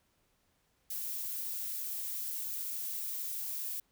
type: noise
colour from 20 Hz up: violet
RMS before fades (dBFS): -38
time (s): 0.9-3.8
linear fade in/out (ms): 5
effects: pink hiss -74 dBFS RMS until 3.91 s